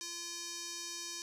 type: tone with band-pass filter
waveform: square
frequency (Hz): 343.3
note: F4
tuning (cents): -30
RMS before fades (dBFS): -43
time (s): 0.01-1.22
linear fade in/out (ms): 0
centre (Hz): 5800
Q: 2.5
effects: none